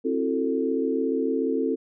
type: chord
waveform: sine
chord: F# half-diminished seventh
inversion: second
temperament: just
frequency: 266.4 / 333 / 370 / 444 Hz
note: C4 / E4 / F#4 / A4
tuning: +31 / +18 / 0 / +16 cents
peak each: -26 / -29 / -32 / -26 dBFS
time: 0.04-1.76 s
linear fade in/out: 20 ms
effects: none